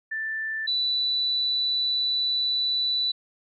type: tone pair in turn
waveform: sine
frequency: 1768 / 3969 Hz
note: A6 / B7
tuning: +8 / +8 cents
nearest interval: octave + major second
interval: 1400 cents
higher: second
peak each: -27 / -22 dBFS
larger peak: second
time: 0.11-0.67 / 0.67-3.12 s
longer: second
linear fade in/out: 10 ms
effects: none